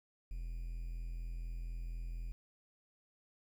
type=tone with quantisation; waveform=triangle; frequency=42.07 Hz; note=E1; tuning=36 cents sharp; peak=-37 dBFS; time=0.31-2.32 s; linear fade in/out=0 ms; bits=11; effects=none